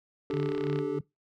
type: chord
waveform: triangle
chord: D suspended fourth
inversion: none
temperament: equal with one note detuned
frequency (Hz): 293.7 / 392 / 433.4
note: D4 / G4 / A4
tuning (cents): 0 / 0 / -26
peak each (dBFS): -31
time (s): 0.3-0.99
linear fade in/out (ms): 2
type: click train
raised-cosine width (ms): 0.3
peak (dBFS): -24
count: 17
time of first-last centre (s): 0.31-0.789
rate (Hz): 33.4
type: tone with tremolo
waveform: sine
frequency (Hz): 146.83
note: D3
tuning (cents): 0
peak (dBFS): -29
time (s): 0.33-1.01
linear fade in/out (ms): 5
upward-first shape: sine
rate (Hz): 3.1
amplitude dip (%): 90
effects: noise-tail reverb RT60 0.2 s tail -23 dB re dry